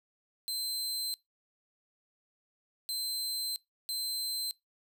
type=tone bursts at uneven times; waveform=sawtooth; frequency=4100 Hz; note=C8; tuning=36 cents flat; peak=-30 dBFS; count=3; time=0.48-1.14 / 2.89-3.56 / 3.89-4.51 s; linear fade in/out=0 ms; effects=noise-tail reverb RT60 0.2 s tail -24 dB re dry